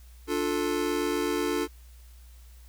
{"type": "chord", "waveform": "square", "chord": "D minor", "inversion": "none", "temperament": "just", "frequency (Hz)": [293.7, 352.4, 440.5], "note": ["D4", "F4", "A4"], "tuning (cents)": [0, 16, 2], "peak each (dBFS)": -31, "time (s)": [0.27, 1.68], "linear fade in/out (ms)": 50, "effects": ["added 60 Hz sine -47 dBFS peak until 2.68 s", "white hiss -60 dBFS RMS until 2.68 s"]}